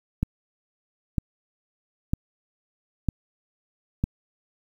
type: click train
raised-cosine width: 5 ms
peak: -10 dBFS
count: 5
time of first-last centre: 0.23-4.04 s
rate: 1.05 Hz
effects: 8-bit

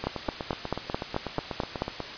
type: two click trains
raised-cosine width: 1 ms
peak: -12 / -17 dBFS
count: 9 / 17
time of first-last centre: 0.07-1.821 / 0.04-2.003 s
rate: 4.57 / 8.15 Hz
effects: white hiss -38 dBFS RMS until 2.17 s + resampled to 11025 Hz

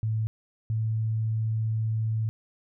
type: tone pair in turn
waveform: sine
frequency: 110 / 110.64 Hz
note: A2 / A2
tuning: 0 / +10 cents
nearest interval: unison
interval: 10 cents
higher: second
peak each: -24 dBFS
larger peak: neither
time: 0.03-0.27 / 0.7-2.29 s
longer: second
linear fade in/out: 0 ms
effects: none

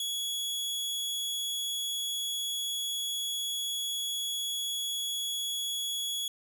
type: tone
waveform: sawtooth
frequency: 3361 Hz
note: G#7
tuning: 20 cents sharp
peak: -28 dBFS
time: 0-6.28 s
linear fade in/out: 2 ms
effects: none

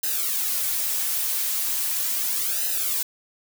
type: noise with flanger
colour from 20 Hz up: blue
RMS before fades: -25 dBFS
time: 0.03-3.03 s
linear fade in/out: 5 ms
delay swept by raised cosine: 0.88 to 5.28 ms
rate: 0.38 Hz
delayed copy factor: -0.95
effects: none

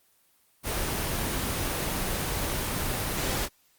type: noise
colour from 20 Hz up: pink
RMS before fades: -29 dBFS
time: 0.63-3.49 s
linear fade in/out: 50 ms
effects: white hiss -65 dBFS RMS until 3.78 s + Opus 24 kbps

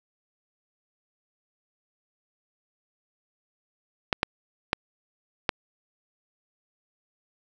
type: clicks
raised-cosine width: 0.3 ms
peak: -5 dBFS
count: 4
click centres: 4.128 / 4.231 / 4.731 / 5.492 s
effects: none

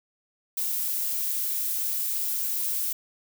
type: noise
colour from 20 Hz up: violet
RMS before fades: -28 dBFS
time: 0.57-2.93 s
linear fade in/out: 5 ms
effects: none

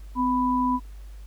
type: tone pair together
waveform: sine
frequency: 254.8 / 991.3 Hz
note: C4 / B5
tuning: -46 / +6 cents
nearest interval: 2 octaves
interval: 2352 cents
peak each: -23 / -23 dBFS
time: 0.15-0.8 s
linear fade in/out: 50 ms
effects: added 50 Hz sine -38 dBFS peak until 1.26 s + pink hiss -58 dBFS RMS until 1.26 s

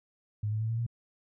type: tone with pitch steps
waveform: sine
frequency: 105.4 / 108.24 / 111.15 / 114.15 / 117.22 Hz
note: G#2 / A2 / A2 / A#2 / A#2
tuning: +26 / -28 / +18 / -36 / +10 cents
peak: -28 dBFS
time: 0.43-0.865 s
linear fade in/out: 5 ms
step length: 87 ms
effects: none

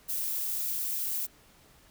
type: noise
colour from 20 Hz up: violet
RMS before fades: -32 dBFS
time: 0.08-1.27 s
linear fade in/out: 20 ms
effects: pink hiss -59 dBFS RMS until 1.9 s

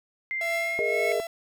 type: tone with pitch glide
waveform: sine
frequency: 2093 to 2179 Hz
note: C7 to C#7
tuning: 0 to -30 cents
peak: -27 dBFS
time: 0.31-1.12 s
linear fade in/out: 0 ms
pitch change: +70 cents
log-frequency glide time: 0.48-1 s
type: tone with tremolo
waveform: 45% pulse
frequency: 670 Hz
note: E5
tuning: 28 cents sharp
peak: -27 dBFS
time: 0.41-1.27 s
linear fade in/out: 2 ms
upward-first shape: triangle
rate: 1.8 Hz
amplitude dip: 85%
type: chord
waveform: sine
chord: Ab suspended second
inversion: none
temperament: just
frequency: 415.3 / 467.2 / 623 Hz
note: Ab4 / Bb4 / Eb5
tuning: 0 / +4 / +2 cents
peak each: -29 dBFS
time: 0.79-1.2 s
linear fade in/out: 0 ms
effects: none

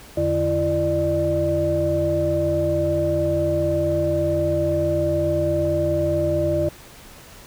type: tone cluster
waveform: sine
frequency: 86.5 / 148.7 / 337.1 / 597 Hz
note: F2 / D3 / E4 / D5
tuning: -16 / +22 / +39 / +28 cents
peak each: -26 / -27 / -23 / -20 dBFS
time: 0.17-6.69 s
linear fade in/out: 5 ms
effects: tanh soft clip ceiling -9 dBFS + pink hiss -44 dBFS RMS until 7.46 s

